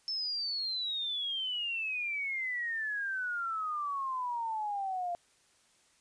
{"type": "exponential sweep", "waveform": "sine", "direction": "down", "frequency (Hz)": [5320, 689], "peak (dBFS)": -32, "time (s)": [0.08, 5.15], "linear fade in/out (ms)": 0, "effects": ["white hiss -67 dBFS RMS until 6 s", "resampled to 22050 Hz"]}